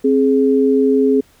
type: tone pair together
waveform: sine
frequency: 265.4 / 419.7 Hz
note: C4 / G#4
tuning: +25 / +18 cents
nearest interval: minor sixth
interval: 793 cents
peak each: -13 dBFS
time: 0.04-1.21 s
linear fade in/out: 10 ms
effects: pink hiss -52 dBFS RMS until 1.4 s